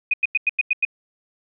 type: tone bursts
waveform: sine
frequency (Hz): 2489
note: D#7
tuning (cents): 0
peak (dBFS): -15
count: 7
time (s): 0.11-0.851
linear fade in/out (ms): 5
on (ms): 27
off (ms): 92
effects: none